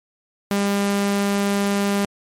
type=tone; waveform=sawtooth; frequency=200.7 Hz; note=G3; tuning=41 cents sharp; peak=-14 dBFS; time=0.51-2.05 s; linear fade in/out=0 ms; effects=MP3 64 kbps